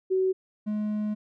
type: tone pair in turn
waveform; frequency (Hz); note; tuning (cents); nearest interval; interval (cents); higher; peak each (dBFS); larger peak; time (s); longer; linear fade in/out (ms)
sine / triangle; 376.5 / 211.3; F#4 / G#3; +30 / +30; minor seventh; 1000; first; -21 / -24; first; 0.1-0.33 / 0.66-1.15; second; 20
effects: none